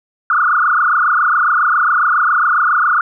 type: tone with frequency modulation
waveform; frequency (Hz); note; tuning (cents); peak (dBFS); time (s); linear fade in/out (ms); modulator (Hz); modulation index
sine; 1318.5; E6; 0; -10; 0.3-3.01; 2; 27.3; 5.6
effects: none